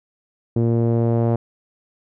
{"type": "tone with low-pass filter sweep", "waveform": "sawtooth", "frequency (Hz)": 116.2, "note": "A#2", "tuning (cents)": -5, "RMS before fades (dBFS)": -18, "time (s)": [0.56, 1.36], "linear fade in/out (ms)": 5, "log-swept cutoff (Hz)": [380, 650], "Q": 1.6, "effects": []}